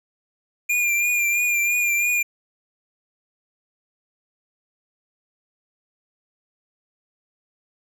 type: tone with vibrato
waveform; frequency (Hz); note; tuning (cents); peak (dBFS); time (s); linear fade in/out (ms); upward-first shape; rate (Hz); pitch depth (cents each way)
square; 2405; D7; +41; -19; 0.69-2.23; 10; triangle; 3; 42
effects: none